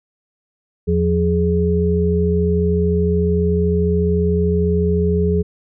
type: tone cluster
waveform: sine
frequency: 82.5 / 176.2 / 420.2 Hz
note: E2 / F3 / G#4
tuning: +2 / +16 / +20 cents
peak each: -18 dBFS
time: 0.87-5.43 s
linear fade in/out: 20 ms
effects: none

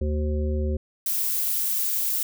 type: harmonic tone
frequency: 75.3 Hz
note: D2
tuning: 44 cents sharp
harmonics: 1 / 3 / 5 / 7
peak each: -23 / -32 / -32 / -35 dBFS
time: 0.01-0.77 s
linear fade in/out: 5 ms
type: noise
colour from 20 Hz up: violet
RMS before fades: -25 dBFS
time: 1.06-2.23 s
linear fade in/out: 2 ms
effects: none

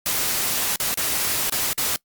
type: noise with dropouts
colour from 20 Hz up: white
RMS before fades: -23 dBFS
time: 0.06-1.96 s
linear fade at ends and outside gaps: 0 ms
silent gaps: 0.759-0.8 / 0.942-0.974 / 1.497-1.523 / 1.73-1.779 s
effects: noise-tail reverb RT60 0.1 s tail -23 dB re dry + Opus 48 kbps

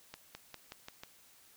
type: accelerating click train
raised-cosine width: 0.2 ms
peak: -27 dBFS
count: 6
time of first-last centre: 0.14-1.035 s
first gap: 210 ms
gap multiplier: 0.92
effects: white hiss -62 dBFS RMS until 1.56 s

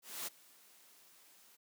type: noise with ADSR envelope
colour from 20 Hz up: white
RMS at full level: -40 dBFS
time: 0.02-1.57 s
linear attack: 250 ms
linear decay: 19 ms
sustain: -23 dB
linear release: 22 ms
effects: high-pass 200 Hz 12 dB/octave

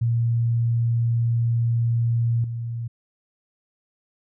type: tone with level steps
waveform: sine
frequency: 116.9 Hz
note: A#2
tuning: 5 cents sharp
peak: -18 / -26 dBFS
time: 0.01-2.88 s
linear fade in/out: 10 ms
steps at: 2.44 s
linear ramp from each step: 2 ms
effects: none

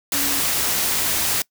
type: tone in noise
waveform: sine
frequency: 280 Hz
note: C#4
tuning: 18 cents sharp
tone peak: -30 dBFS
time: 0.14-0.4 s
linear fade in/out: 2 ms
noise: white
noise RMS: -21 dBFS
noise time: 0.12-1.42 s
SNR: -12 dB
effects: noise-tail reverb RT60 0.1 s tail -23 dB re dry

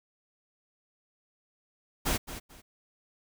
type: noise with echo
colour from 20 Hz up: pink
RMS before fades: -28 dBFS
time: 2.05-2.18 s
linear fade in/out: 20 ms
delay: 220 ms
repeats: 2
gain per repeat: -12 dB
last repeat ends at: 2.62 s
effects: none

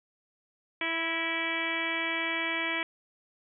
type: harmonic tone with a mistuned harmonic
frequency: 330 Hz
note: E4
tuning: 2 cents sharp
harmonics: 1 / 2 / 3 / 4 / 5 / 6 / 7 / 8 / 9 / 10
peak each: -38 / -40 / -39 / -42 / -39 / -35 / -32 / -43 / -42 / -40 dBFS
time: 0.81-2.83 s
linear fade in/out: 2 ms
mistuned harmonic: 6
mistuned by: -28 cents
effects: none

